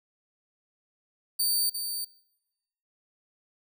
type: tone with echo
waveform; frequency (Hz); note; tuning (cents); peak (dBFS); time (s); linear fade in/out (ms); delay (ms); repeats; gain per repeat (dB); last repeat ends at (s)
15% pulse; 4596; D8; -38; -17; 1.39-1.7; 10; 350; 1; -7; 2.05
effects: noise-tail reverb RT60 1.0 s tail -23 dB re dry